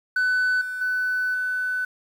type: tone with level steps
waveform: sine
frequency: 1500 Hz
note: F#6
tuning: 23 cents sharp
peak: -16 / -27 / -20 / -22 dBFS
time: 0.16-1.85 s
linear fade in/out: 5 ms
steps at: 0.61 / 0.81 / 1.34 s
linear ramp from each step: 5 ms
effects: tanh soft clip ceiling -18 dBFS + 8-bit